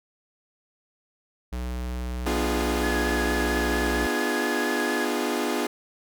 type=tone; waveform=square; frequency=61.6 Hz; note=B1; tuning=4 cents flat; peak=-29 dBFS; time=1.52-4.07 s; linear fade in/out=10 ms
type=chord; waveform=sawtooth; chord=B diminished seventh; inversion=none; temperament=equal with one note detuned; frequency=246.9 / 301.1 / 349.2 / 415.3 Hz; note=B3 / D4 / F4 / Ab4; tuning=0 / +43 / 0 / 0 cents; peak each=-26 dBFS; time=2.26-5.67 s; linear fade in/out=5 ms
type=tone with vibrato; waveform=triangle; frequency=1688 Hz; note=G#6; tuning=28 cents sharp; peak=-28 dBFS; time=2.83-5.05 s; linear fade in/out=5 ms; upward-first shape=sine; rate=4.4 Hz; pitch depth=26 cents each way
effects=none